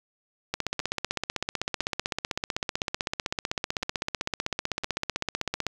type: two click trains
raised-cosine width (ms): 0.2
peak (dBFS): -15 / -10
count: 5 / 82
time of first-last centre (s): 0.8-4.836 / 0.54-5.667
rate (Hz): 0.991 / 15.8
effects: 8-bit